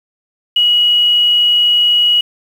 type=tone with quantisation; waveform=sine; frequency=2912 Hz; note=F#7; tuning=28 cents flat; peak=-8 dBFS; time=0.56-2.21 s; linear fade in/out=5 ms; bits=6; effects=none